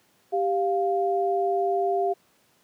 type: tone pair together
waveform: sine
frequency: 392.9 / 700 Hz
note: G4 / F5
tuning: +4 / +4 cents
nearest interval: minor seventh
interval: 1000 cents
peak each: -24 dBFS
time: 0.32-2.14 s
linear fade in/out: 20 ms
effects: pink hiss -63 dBFS RMS until 2.63 s + high-pass 150 Hz 12 dB/octave